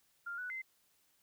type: tone with pitch steps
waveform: sine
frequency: 1398 / 1481 / 2069 Hz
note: F6 / F#6 / C7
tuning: +1 / +1 / -20 cents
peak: -39 dBFS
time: 0.26-0.62 s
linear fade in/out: 10 ms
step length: 120 ms
effects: white hiss -73 dBFS RMS until 1.22 s